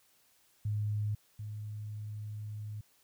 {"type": "tone pair in turn", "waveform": "sine", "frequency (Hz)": [105.1, 105.89], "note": ["G#2", "G#2"], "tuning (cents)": [21, 34], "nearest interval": "unison", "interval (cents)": 13, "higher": "second", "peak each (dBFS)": [-30, -38], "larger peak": "first", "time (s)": [[0.65, 1.15], [1.39, 2.81]], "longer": "second", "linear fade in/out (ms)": 5, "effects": ["white hiss -68 dBFS RMS until 3.03 s"]}